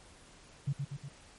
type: tone with echo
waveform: sine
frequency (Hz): 140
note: C#3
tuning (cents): +18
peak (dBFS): -28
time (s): 0.67-0.73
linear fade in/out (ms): 10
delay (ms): 120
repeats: 3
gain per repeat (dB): -4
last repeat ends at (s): 1.09
effects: pink hiss -57 dBFS RMS until 1.38 s + MP3 48 kbps